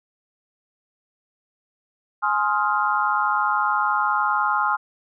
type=chord; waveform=sine; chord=F minor seventh; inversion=first; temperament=just; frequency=838.1 / 1047.7 / 1257.2 / 1396.9 Hz; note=Ab5 / C6 / Eb6 / F6; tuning=+16 / +2 / +18 / 0 cents; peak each=-24 dBFS; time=2.22-4.77 s; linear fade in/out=20 ms; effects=none